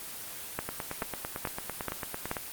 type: two click trains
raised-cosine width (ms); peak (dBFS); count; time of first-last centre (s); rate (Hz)
0.5; -18 / -15; 16 / 5; 0.69-2.368 / 0.59-2.314; 8.94 / 2.32
effects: white hiss -41 dBFS RMS until 2.52 s + Opus 24 kbps